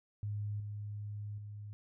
sine tone with level steps, 103.83 Hz, G#2, in tune, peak -35 / -39 / -43 dBFS, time 0.23-1.73 s, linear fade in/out 0 ms, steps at 0.6 / 1.38 s, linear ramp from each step 2 ms, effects none

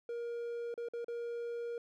triangle tone with dropouts, 471.7 Hz, A#4, 20 cents sharp, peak -35 dBFS, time 0.09-1.78 s, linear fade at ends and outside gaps 2 ms, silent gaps 0.741-0.777 / 0.886-0.935 / 1.045-1.082 s, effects none

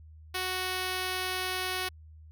5% pulse tone, 370 Hz, F#4, in tune, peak -19 dBFS, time 0.34-1.89 s, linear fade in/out 10 ms, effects added 78 Hz sine -48 dBFS peak until 2.31 s

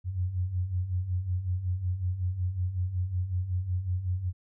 sine beating tone pair, 87.31 / 92.71 Hz, F2 / F#2, 0 / +4 cents, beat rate 5.4 Hz, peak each -34 / -28 dBFS, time 0.04-4.33 s, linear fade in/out 50 ms, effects none

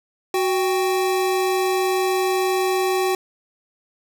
square tone pair together, 371.4 / 787 Hz, F#4 / G5, +7 / +7 cents, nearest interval octave + minor second, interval 1300 cents, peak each -20 / -25 dBFS, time 0.34-3.15 s, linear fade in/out 2 ms, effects none

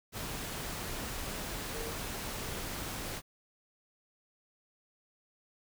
sine tone in noise, 456.3 Hz, A#4, 37 cents flat, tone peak -41 dBFS, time 1.71-1.94 s, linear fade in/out 50 ms, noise pink, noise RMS -39 dBFS, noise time 0.12-3.22 s, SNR -5 dB, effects none

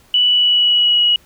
sine tone with pitch glide, 2960 to 2911 Hz, F#7 to F#7, 0 to -29 cents, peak -10 dBFS, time 0.14-1.16 s, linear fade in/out 2 ms, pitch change -29 cents, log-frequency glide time 0.26-1.02 s, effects pink hiss -51 dBFS RMS until 1.25 s

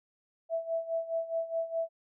sine tone with tremolo, 659.3 Hz, E5, in tune, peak -27 dBFS, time 0.49-1.89 s, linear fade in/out 50 ms, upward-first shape sine, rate 4.8 Hz, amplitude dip 80%, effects none

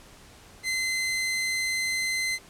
sawtooth tone, 2060 Hz, C7, 28 cents flat, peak -22 dBFS, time 0.63-2.39 s, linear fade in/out 50 ms, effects pink hiss -51 dBFS RMS until 2.49 s + low-pass 11000 Hz 12 dB/octave

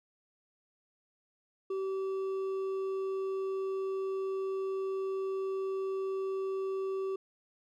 triangle tone with hard clipping, 384.6 Hz, G4, 33 cents flat, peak -33 dBFS, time 1.7-7.16 s, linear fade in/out 5 ms, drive 8 dB, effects none

